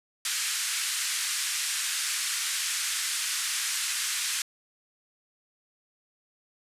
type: band-pass noise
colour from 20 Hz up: white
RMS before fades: -30 dBFS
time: 0.25-4.42 s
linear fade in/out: 2 ms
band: 1400 to 9800 Hz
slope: 24 dB/octave
effects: resampled to 32000 Hz